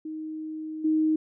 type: tone with level steps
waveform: sine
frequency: 312.8 Hz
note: D#4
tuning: 9 cents sharp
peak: -32 / -20 dBFS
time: 0.05-1.16 s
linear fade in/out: 5 ms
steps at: 0.84 s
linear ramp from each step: 10 ms
effects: none

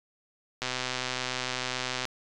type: click train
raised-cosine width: 0.2 ms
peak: -13 dBFS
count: 183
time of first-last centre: 0.62-2.053 s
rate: 127 Hz
effects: resampled to 24000 Hz

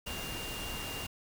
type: tone in noise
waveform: sine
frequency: 2800 Hz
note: F7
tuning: 4 cents sharp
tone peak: -42 dBFS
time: 0.06-1.07 s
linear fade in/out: 10 ms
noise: pink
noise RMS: -40 dBFS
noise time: 0.06-1.07 s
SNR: -5 dB
effects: none

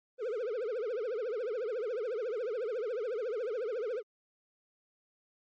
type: tone with vibrato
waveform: triangle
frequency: 462.2 Hz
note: A#4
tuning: 15 cents flat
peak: -30 dBFS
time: 0.18-4.03 s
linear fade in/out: 50 ms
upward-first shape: triangle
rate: 14 Hz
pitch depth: 250 cents each way
effects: MP3 32 kbps

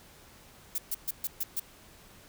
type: noise bursts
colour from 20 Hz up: violet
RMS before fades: -31 dBFS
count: 6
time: 0.75-1.598 s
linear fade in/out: 5 ms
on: 33 ms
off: 130 ms
effects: pink hiss -55 dBFS RMS until 2.28 s

